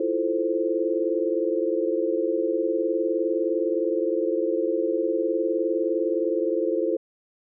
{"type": "chord", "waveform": "sine", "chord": "F major seventh", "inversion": "third", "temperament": "equal", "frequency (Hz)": [329.6, 349.2, 440, 523.3], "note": ["E4", "F4", "A4", "C5"], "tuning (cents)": [0, 0, 0, 0], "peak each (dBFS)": -27, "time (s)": [0, 6.97], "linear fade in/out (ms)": 5, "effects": []}